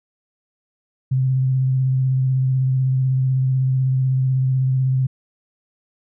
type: tone with vibrato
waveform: sine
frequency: 130.81 Hz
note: C3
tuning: in tune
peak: -15 dBFS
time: 1.11-5.07 s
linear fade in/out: 10 ms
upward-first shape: square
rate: 16 Hz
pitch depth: 16 cents each way
effects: none